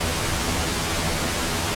pink noise with comb filter, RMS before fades -24 dBFS, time 0-1.75 s, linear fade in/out 10 ms, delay 12 ms, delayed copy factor +0.95, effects low-pass 10000 Hz 12 dB/octave

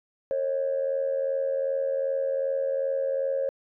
sine tone with amplitude modulation, 542 Hz, C#5, 39 cents flat, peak -20 dBFS, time 0.31-3.49 s, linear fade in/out 0 ms, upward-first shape sine, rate 82.6 Hz, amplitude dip 70%, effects tanh soft clip ceiling -18 dBFS

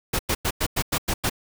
pink noise bursts, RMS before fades -23 dBFS, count 8, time 0.13-1.298 s, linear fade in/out 10 ms, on 62 ms, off 96 ms, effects none

